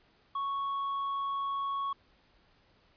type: tone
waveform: triangle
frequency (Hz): 1108.7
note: C#6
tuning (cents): 0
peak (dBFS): -29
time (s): 0.35-1.93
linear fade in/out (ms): 5
effects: pink hiss -66 dBFS RMS until 2.96 s + resampled to 11025 Hz